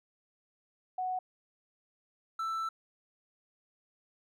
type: tone pair in turn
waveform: sine / triangle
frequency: 740 / 1326.6 Hz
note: F#5 / E6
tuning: 0 / +11 cents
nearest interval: minor seventh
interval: 1011 cents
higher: second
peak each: -31 / -30 dBFS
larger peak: second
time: 0.98-1.19 / 2.39-2.69 s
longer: second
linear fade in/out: 5 ms
effects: none